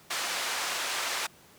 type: band-pass noise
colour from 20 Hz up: pink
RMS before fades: -32 dBFS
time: 0.1-1.27 s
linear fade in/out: 10 ms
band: 890 to 8200 Hz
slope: 12 dB/octave
effects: pink hiss -56 dBFS RMS until 1.58 s + high-pass 100 Hz 12 dB/octave

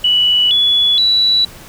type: tone with pitch steps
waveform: sine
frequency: 2952 / 3411 / 3940 Hz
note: F#7 / G#7 / B7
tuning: -5 / +46 / -5 cents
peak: -9 dBFS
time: 0.04-1.45 s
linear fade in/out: 5 ms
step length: 470 ms
effects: pink hiss -37 dBFS RMS until 1.68 s

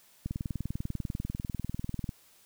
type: click train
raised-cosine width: 5 ms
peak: -21 dBFS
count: 38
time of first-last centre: 0.26-2.092 s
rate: 20.2 Hz
effects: white hiss -61 dBFS RMS until 2.45 s

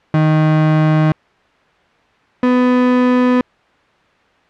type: tone pair in turn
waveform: 35% pulse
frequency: 155.56 / 249.8 Hz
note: D#3 / B3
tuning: 0 / +20 cents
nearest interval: minor sixth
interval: 820 cents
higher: second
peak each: -8 dBFS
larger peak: neither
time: 0.14-1.12 / 2.43-3.41 s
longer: neither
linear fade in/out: 2 ms
effects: white hiss -52 dBFS RMS until 4.49 s + low-pass 2000 Hz 12 dB/octave

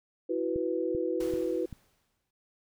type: chord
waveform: sine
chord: E suspended second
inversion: none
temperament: equal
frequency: 329.6 / 370 / 493.9 Hz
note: E4 / F#4 / B4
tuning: 0 / 0 / 0 cents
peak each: -32 dBFS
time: 0.29-1.66 s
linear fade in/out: 10 ms
type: click train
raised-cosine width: 5 ms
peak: -28 dBFS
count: 4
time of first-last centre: 0.56-1.727 s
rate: 2.57 Hz
type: noise with exponential decay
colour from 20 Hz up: pink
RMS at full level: -44 dBFS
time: 1.2-2.31 s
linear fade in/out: 5 ms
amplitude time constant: 240 ms
effects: none

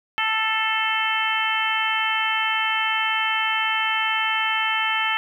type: harmonic tone with a mistuned harmonic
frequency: 440.9 Hz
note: A4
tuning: 4 cents sharp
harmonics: 2 / 3 / 4 / 5 / 6 / 7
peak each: -27 / -27 / -27 / -27 / -27 / -27 dBFS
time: 0.18-5.17 s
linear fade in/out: 0 ms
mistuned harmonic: 5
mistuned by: -29 cents
effects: 9-bit

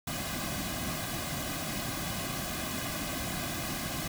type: noise with comb filter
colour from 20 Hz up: pink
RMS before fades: -35 dBFS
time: 0.07-4.08 s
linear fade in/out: 5 ms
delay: 2.2 ms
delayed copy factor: -0.75
effects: none

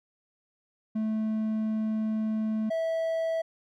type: tone pair in turn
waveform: triangle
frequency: 218 / 653.3 Hz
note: A3 / E5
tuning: -16 / -16 cents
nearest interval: octave + perfect fifth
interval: 1900 cents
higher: second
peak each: -24 dBFS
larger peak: neither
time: 0.95-2.7 / 2.7-3.42 s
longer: first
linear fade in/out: 10 ms
effects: none

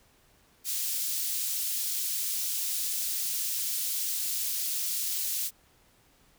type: high-pass noise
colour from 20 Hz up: white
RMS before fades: -31 dBFS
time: 0.64-5.51 s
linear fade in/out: 50 ms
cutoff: 4100 Hz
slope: 12 dB/octave
effects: pink hiss -63 dBFS RMS until 6.38 s

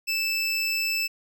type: tone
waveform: 25% pulse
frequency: 2637 Hz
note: E7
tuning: in tune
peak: -20 dBFS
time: 0.07-1.08 s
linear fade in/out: 20 ms
effects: none

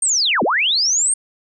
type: linear two-way sweep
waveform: sine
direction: down then up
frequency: 8810 to 180 to 8810 Hz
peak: -14 dBFS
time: 0.02-1.14 s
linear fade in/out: 5 ms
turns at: 0.43 s
effects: none

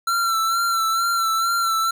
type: tone with vibrato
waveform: square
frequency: 1351 Hz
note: E6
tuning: 42 cents sharp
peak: -19 dBFS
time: 0.07-1.91 s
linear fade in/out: 5 ms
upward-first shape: sine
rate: 2.2 Hz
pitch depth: 37 cents each way
effects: none

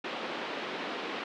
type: band-pass noise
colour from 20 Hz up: pink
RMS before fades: -37 dBFS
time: 0.04-1.24 s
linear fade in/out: 5 ms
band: 250 to 3700 Hz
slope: 24 dB/octave
effects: none

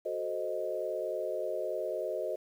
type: chord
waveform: sine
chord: F# diminished seventh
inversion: none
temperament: equal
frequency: 370 / 440 / 523.3 / 622.3 Hz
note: F#4 / A4 / C5 / Eb5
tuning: 0 / 0 / 0 / 0 cents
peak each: -39 / -39 / -37 / -35 dBFS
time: 0.05-2.36 s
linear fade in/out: 10 ms
effects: 10-bit

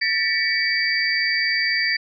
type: tone cluster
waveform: sine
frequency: 1786 / 1946 / 2270 / 4647 Hz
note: A6 / B6 / C#7 / D8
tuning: +25 / -26 / +41 / -19 cents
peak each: -24 dBFS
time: 0.01-1.97 s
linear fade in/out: 10 ms
effects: none

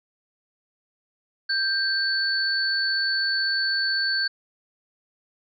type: tone pair together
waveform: sine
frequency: 1576 / 4458 Hz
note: G6 / C#8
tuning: +9 / +9 cents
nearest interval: octave + tritone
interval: 1800 cents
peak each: -24 dBFS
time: 1.49-4.28 s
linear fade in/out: 10 ms
effects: none

